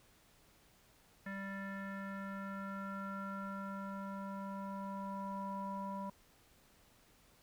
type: tone with low-pass filter sweep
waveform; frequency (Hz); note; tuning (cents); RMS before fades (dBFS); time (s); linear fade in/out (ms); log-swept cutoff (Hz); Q
square; 196; G3; 0; -43; 1.26-6.1; 5; 1800 to 920; 6
effects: pink hiss -67 dBFS RMS until 7.42 s